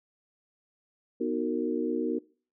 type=chord; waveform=sine; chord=B major seventh; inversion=none; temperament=equal with one note detuned; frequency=246.9 / 311.1 / 370 / 457.9 Hz; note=B3 / D#4 / F#4 / A#4; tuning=0 / 0 / 0 / -31 cents; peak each=-32 dBFS; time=1.2-2.19 s; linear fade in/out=10 ms; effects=noise-tail reverb RT60 0.4 s tail -22 dB re dry